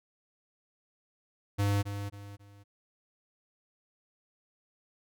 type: tone with echo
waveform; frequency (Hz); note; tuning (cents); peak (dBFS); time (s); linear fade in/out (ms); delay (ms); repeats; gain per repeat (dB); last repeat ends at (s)
square; 101; G#2; -48; -26; 1.58-1.83; 20; 270; 3; -9; 2.64
effects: none